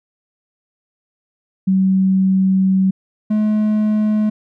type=tone pair in turn; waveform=sine / triangle; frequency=190 / 213.3 Hz; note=F#3 / G#3; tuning=+46 / +46 cents; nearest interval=major second; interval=200 cents; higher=second; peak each=-11 dBFS; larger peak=neither; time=1.67-2.91 / 3.3-4.3 s; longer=first; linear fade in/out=10 ms; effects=none